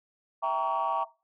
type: chord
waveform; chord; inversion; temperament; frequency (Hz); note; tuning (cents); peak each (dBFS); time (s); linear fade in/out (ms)
sine; E diminished seventh; none; equal with one note detuned; 659.3 / 784 / 932.3 / 1128.1; E5 / G5 / Bb5 / Db6; 0 / 0 / 0 / +30; -31 / -31 / -29 / -29; 0.42-1.05; 20
effects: noise-tail reverb RT60 0.3 s tail -18 dB re dry + tanh soft clip ceiling -20 dBFS